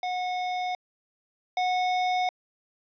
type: tone pair in turn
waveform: square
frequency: 729 / 731.9 Hz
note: F#5 / F#5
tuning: -26 / -19 cents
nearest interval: unison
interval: 7 cents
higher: second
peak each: -28 / -24 dBFS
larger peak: second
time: 0.03-0.75 / 1.57-2.29 s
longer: neither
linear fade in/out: 2 ms
effects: resampled to 11025 Hz + 10-bit